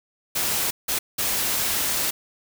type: noise bursts at uneven times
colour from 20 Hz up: white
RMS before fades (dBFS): -24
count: 3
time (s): 0.35-0.71 / 0.88-0.99 / 1.18-2.11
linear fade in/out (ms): 10
effects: none